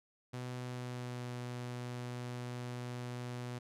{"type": "tone with pitch glide", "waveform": "sawtooth", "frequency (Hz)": [124.8, 122.94], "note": ["B2", "B2"], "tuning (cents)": [19, -7], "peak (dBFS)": -36, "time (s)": [0.33, 3.59], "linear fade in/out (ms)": 10, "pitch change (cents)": -26, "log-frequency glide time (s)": [0.59, 1.28], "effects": ["low-pass 10000 Hz 12 dB/octave"]}